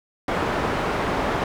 white low-pass noise, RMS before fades -24 dBFS, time 0.28-1.44 s, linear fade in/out 2 ms, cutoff 1100 Hz, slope 12 dB/octave, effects none

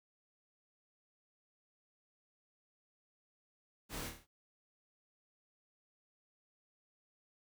pink noise with echo, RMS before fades -44 dBFS, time 3.89-4.11 s, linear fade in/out 50 ms, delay 27 ms, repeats 6, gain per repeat -4 dB, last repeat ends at 4.272 s, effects none

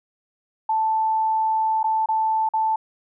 sine tone with dropouts, 880 Hz, A5, in tune, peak -18 dBFS, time 0.69-2.76 s, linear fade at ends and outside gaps 5 ms, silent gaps 1.831-1.841 / 2.06-2.087 / 2.49-2.536 s, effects none

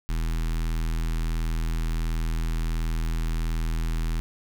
square tone with notch filter, 40.71 Hz, E1, 21 cents flat, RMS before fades -26 dBFS, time 0.09-4.2 s, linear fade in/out 0 ms, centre 570 Hz, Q 0.79, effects none

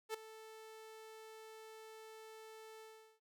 sawtooth tone with ADSR envelope, 440 Hz, A4, in tune, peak -33 dBFS, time 0.09-3.2 s, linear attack 51 ms, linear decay 7 ms, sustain -16 dB, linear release 390 ms, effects none

